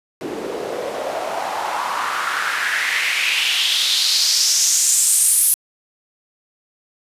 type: noise with band-pass filter sweep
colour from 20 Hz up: white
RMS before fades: -19 dBFS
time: 0.21-5.54 s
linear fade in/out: 0 ms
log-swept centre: 340 to 11000 Hz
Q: 3.4
effects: resampled to 32000 Hz